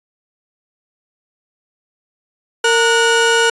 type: tone pair together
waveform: 30% pulse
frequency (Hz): 460 / 1460.4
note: A#4 / F#6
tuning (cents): -23 / -23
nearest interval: octave + minor sixth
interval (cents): 2000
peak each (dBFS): -11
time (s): 2.64-3.5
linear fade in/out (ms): 5
effects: resampled to 24000 Hz